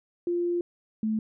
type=tone pair in turn; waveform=sine; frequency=348.2 / 218 Hz; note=F4 / A3; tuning=-5 / -16 cents; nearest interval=minor sixth; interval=811 cents; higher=first; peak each=-24 dBFS; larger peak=neither; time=0.27-0.61 / 1.03-1.19 s; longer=first; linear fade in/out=2 ms; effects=none